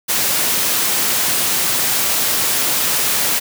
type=high-pass noise; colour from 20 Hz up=white; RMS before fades=-17 dBFS; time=0.08-3.4 s; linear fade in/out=20 ms; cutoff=100 Hz; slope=12 dB/octave; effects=none